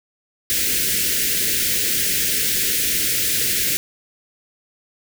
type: band-stop noise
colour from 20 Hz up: white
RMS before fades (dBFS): -20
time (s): 0.5-3.77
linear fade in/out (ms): 0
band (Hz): 500 to 1600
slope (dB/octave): 48
effects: none